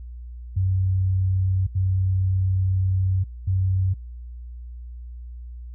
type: tone bursts at uneven times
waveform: sine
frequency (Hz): 94.2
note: F#2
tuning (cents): +32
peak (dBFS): -18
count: 3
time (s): 0.56-1.67 / 1.75-3.24 / 3.47-3.94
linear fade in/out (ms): 10
effects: added 60 Hz sine -34 dBFS peak until 5.74 s